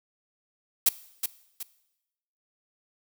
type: noise with echo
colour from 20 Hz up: blue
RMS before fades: -19 dBFS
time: 0.86-0.89 s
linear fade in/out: 5 ms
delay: 370 ms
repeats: 2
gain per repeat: -8 dB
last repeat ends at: 1.63 s
effects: noise-tail reverb RT60 0.9 s tail -18 dB re dry